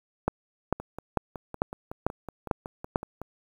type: two click trains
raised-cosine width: 1 ms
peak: -22 / -9 dBFS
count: 14 / 7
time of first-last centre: 0.8-3.216 / 0.28-2.959 s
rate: 5.38 / 2.24 Hz
effects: 8-bit